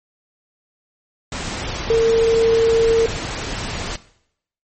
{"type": "tone in noise", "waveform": "sine", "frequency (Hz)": 455, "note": "A#4", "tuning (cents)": -42, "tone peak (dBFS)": -11, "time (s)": [1.9, 3.06], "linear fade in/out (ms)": 2, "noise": "pink", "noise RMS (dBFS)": -26, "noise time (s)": [1.32, 3.96], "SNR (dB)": 12, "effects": ["noise-tail reverb RT60 0.7 s tail -17 dB re dry", "MP3 32 kbps"]}